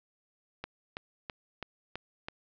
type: click train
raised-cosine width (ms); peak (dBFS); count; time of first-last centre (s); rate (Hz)
0.3; -21; 6; 0.64-2.285; 3.04
effects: low-pass 5000 Hz 12 dB/octave